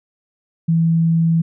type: tone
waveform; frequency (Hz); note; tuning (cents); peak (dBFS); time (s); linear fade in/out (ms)
sine; 164.81; E3; 0; -12; 0.68-1.42; 10
effects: none